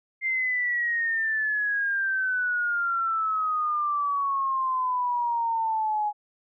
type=exponential sweep; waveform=sine; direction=down; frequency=2103 to 830.6 Hz; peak=-23 dBFS; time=0.21-6.13 s; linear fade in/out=50 ms; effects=none